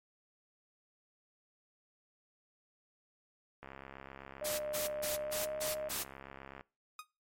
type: click train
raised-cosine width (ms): 0.5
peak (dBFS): -32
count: 203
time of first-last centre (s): 3.63-6.609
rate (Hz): 67.8
type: tone with pitch glide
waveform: sine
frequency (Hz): 604 to 616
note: D5 to D#5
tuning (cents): +48 to -17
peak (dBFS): -36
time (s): 4.41-5.89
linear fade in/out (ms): 10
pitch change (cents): +35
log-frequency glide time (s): 5.21-5.46
type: noise bursts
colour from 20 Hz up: white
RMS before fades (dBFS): -37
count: 6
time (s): 4.44-6.04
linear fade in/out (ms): 20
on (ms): 150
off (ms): 140
type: tone with exponential decay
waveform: sawtooth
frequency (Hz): 1244.5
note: D#6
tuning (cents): 0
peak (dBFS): -36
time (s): 6.99-7.07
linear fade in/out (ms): 2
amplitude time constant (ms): 16
effects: noise-tail reverb RT60 0.3 s tail -22 dB re dry + MP3 64 kbps